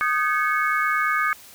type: tone cluster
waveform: sine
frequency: 1236 / 1541 / 1690 / 2201 Hz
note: D#6 / G6 / G#6 / C#7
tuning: -12 / -30 / +30 / -13 cents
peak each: -22 / -26 / -27 / -26 dBFS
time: 0.01-1.33 s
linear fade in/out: 0 ms
effects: white hiss -46 dBFS RMS until 1.54 s